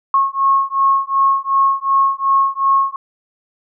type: beating tone pair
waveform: sine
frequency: 1089 / 1091.7 Hz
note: C#6 / C#6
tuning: -31 / -27 cents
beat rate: 2.7 Hz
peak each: -15 dBFS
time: 0.14-2.96 s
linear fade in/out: 2 ms
effects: none